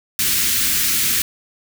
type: band-stop noise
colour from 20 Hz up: white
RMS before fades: -18 dBFS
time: 0.19-1.22 s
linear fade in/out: 2 ms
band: 330 to 1500 Hz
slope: 24 dB/octave
effects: none